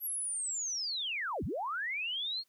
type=linear two-way sweep; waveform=sine; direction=down then up; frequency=11840 to 51.91 to 4376 Hz; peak=-33 dBFS; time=0-2.44 s; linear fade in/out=50 ms; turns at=1.44 s; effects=white hiss -75 dBFS RMS until 2.48 s